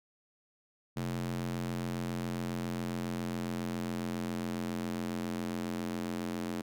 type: tone with high-pass filter sweep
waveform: square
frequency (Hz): 43.65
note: F1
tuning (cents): 0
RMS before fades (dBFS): -36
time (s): 0.96-6.62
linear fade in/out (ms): 10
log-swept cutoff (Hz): 160 to 240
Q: 2.2
effects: none